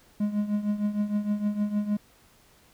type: tone with tremolo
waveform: triangle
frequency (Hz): 207.7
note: G#3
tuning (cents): 0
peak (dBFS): -19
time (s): 0.2-1.97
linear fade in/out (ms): 5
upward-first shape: triangle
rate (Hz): 6.5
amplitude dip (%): 80
effects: pink hiss -59 dBFS RMS until 2.73 s